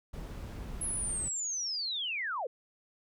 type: noise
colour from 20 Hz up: brown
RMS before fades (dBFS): -41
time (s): 0.13-1.29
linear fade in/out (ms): 10
type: linear sweep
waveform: sine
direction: down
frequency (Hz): 10830 to 440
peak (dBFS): -32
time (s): 0.81-2.47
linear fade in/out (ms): 5
effects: none